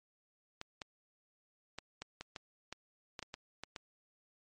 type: clicks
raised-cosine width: 0.2 ms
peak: -25 dBFS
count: 12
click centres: 0.614 / 0.818 / 1.786 / 2.02 / 2.21 / 2.362 / 2.726 / 3.192 / 3.227 / 3.341 / 3.636 / 3.762 s
effects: MP3 48 kbps